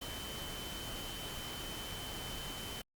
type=tone in noise; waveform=sine; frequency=3059 Hz; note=G7; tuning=43 cents flat; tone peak=-46 dBFS; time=0.01-2.82 s; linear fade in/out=10 ms; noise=pink; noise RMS=-44 dBFS; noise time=0.01-2.82 s; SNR=-5 dB; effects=Opus 48 kbps